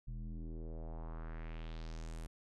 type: tone with low-pass filter sweep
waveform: square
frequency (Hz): 40.4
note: E1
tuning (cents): -34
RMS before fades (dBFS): -44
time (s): 0.07-2.27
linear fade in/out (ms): 10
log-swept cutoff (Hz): 140 to 11000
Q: 2.2
effects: none